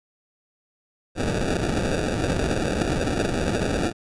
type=noise with sample-and-hold; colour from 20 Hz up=white; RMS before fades=-24 dBFS; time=1.15-3.93 s; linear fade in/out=50 ms; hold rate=1050 Hz; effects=resampled to 22050 Hz